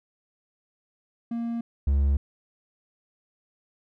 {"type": "tone pair in turn", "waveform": "triangle", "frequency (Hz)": [233.1, 69.8], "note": ["A#3", "C#2"], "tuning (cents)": [0, 13], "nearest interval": "octave + major sixth", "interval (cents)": 2087, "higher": "first", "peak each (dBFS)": [-25, -17], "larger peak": "second", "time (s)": [[1.31, 1.61], [1.87, 2.17]], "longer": "neither", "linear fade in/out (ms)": 5, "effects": []}